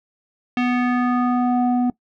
square tone with low-pass filter sweep, 246.9 Hz, B3, in tune, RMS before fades -19 dBFS, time 0.57-1.9 s, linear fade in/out 2 ms, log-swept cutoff 2700 to 550 Hz, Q 2.3, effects noise-tail reverb RT60 0.1 s tail -20 dB re dry

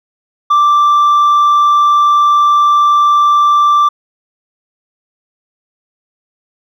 triangle tone with hard clipping, 1174.7 Hz, D6, in tune, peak -5 dBFS, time 0.5-3.89 s, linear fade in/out 10 ms, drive 1 dB, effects none

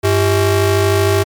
35% pulse ring-modulated tone, 246.9 Hz, B3, in tune, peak -6 dBFS, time 0.03-1.24 s, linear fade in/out 20 ms, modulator 150 Hz, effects MP3 96 kbps

